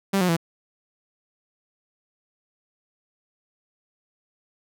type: tone with pitch steps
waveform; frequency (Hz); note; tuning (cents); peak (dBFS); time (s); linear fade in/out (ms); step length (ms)
sawtooth; 196 / 180.77 / 166.73; G3 / F#3 / E3; 0 / -40 / +20; -15; 0.13-0.367; 10; 79
effects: none